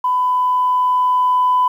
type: tone with level ramp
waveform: sine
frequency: 1001 Hz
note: B5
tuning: 23 cents sharp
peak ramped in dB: -13 to -10 dBFS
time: 0.04-1.68 s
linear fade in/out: 5 ms
effects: tanh soft clip ceiling -7 dBFS + 8-bit